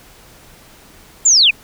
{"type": "linear sweep", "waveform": "sine", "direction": "down", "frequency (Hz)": [7459, 2313], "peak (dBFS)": -7, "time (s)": [1.25, 1.51], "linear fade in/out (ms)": 10, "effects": ["pink hiss -44 dBFS RMS until 1.63 s"]}